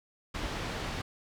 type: low-pass noise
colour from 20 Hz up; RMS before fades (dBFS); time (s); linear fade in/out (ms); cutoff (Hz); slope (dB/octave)
pink; -36; 0.34-1.02; 10; 4500; 12
effects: none